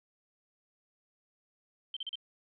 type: tone bursts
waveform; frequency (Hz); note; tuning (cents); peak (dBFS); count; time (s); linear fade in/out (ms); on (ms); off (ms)
sine; 3121; G7; -8; -35; 4; 1.94-2.155; 2; 26; 37
effects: none

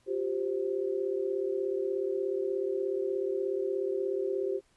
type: chord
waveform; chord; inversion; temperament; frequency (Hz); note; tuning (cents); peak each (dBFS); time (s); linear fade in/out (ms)
sine; F suspended second; none; equal with one note detuned; 355.3 / 392 / 523.3; F4 / G4 / C5; +30 / 0 / 0; -35 / -30 / -36; 0.06-4.61; 50
effects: pink hiss -68 dBFS RMS until 4.76 s + resampled to 24000 Hz

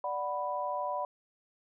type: chord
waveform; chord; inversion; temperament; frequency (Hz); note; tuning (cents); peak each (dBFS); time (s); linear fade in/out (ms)
sine; B minor; first; equal; 587.3 / 740 / 987.8; D5 / F#5 / B5; 0 / 0 / 0; -36 / -37 / -34; 0.04-1.05; 2
effects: none

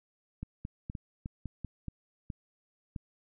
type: clicks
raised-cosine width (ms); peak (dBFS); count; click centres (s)
5; -25; 10; 0.43 / 0.651 / 0.899 / 0.952 / 1.259 / 1.457 / 1.647 / 1.883 / 2.302 / 2.962
effects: none

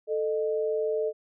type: tone pair together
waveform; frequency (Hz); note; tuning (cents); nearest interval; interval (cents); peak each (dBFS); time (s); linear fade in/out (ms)
sine; 440 / 613; A4 / D#5; 0 / -26; tritone; 574; -26 / -30; 0.07-1.13; 50
effects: none

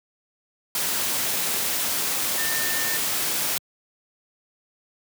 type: tone in noise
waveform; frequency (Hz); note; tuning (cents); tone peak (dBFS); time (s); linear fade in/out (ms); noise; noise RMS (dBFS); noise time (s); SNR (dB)
sine; 1804; A6; +43; -29; 2.38-2.97; 2; white; -25; 0.75-3.58; -7
effects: high-pass 100 Hz 12 dB/octave

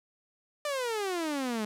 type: exponential sweep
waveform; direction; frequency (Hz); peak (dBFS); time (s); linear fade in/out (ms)
sawtooth; down; 602 to 207.7; -26; 0.65-1.65; 2
effects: low-pass 12000 Hz 12 dB/octave + 11-bit

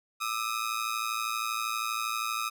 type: ring-modulated tone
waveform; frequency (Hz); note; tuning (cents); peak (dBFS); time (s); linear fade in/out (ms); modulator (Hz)
sawtooth; 1255; D#6; +15; -23; 0.2-2.5; 20; 56.3
effects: none

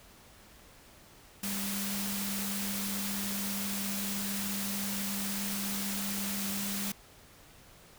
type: tone in noise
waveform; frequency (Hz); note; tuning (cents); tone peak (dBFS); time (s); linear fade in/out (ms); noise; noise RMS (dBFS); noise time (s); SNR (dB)
sine; 199.3; G3; +29; -36; 1.43-6.92; 5; white; -36; 1.43-6.92; -3
effects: pink hiss -56 dBFS RMS until 7.98 s

